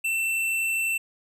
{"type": "tone", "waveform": "square", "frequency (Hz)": 2682, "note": "E7", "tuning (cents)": 29, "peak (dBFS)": -24, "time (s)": [0.04, 0.98], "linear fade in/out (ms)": 10, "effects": ["resampled to 32000 Hz"]}